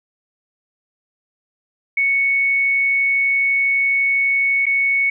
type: tone with dropouts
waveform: sine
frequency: 2217 Hz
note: C#7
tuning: in tune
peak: -14 dBFS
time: 1.97-5.1 s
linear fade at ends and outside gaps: 5 ms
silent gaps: 4.657-4.665 s
effects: none